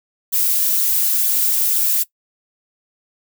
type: noise with flanger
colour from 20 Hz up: violet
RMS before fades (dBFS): -17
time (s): 0.32-2.04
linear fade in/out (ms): 20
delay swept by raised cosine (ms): 0.36 to 5.66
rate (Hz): 2.1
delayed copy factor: -0.7
effects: noise-tail reverb RT60 0.1 s tail -19 dB re dry